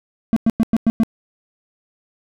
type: tone bursts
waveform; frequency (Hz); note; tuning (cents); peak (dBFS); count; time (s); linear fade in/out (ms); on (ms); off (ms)
triangle; 225.3; A3; +41; -9; 6; 0.33-1.034; 0; 34; 100
effects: none